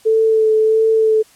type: tone with vibrato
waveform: sine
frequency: 440 Hz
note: A4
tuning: in tune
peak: -10 dBFS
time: 0.05-1.23 s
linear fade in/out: 20 ms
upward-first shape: sine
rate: 1.5 Hz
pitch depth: 17 cents each way
effects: white hiss -49 dBFS RMS until 1.35 s + low-pass 11000 Hz 12 dB/octave